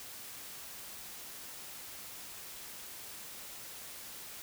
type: silence
effects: white hiss -47 dBFS RMS until 4.42 s